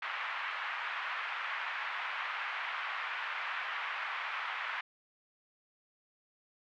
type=band-pass noise; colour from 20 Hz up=pink; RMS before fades=-38 dBFS; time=0.02-4.81 s; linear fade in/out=5 ms; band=1000 to 2600 Hz; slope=24 dB/octave; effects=none